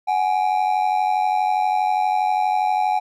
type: ring-modulated tone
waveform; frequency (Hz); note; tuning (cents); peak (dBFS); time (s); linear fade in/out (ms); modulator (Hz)
triangle; 790; G5; +13; -12; 0.07-3; 20; 46.2
effects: none